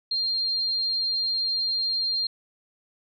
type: tone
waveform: sine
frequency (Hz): 4197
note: C8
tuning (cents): +5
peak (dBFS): -23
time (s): 0.11-2.27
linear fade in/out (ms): 5
effects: none